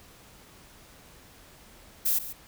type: noise with echo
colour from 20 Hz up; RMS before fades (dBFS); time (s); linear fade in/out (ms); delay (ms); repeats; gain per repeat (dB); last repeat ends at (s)
violet; -25; 2.05-2.19; 10; 140; 1; -13; 2.33
effects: pink hiss -53 dBFS RMS until 2.47 s